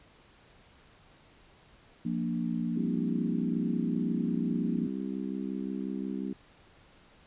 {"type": "chord", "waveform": "sine", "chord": "Bb major", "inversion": "second", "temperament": "equal", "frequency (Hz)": [174.61, 233.1, 293.7], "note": ["F3", "Bb3", "D4"], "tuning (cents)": [0, 0, 0], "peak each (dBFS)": [-33, -31, -37], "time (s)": [2.05, 4.87], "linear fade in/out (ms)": 5}
{"type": "harmonic tone", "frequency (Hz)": 65.6, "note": "C2", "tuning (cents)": 5, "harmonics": [3, 4, 5, 6], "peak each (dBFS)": [-35, -36, -40, -44], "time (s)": [2.76, 6.33], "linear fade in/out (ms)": 5}
{"effects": ["pink hiss -59 dBFS RMS until 7.26 s", "resampled to 8000 Hz"]}